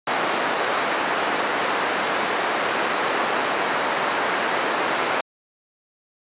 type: band-pass noise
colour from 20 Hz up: white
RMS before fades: -23 dBFS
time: 0.07-5.21 s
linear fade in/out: 5 ms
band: 320 to 1500 Hz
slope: 12 dB/octave
effects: resampled to 8000 Hz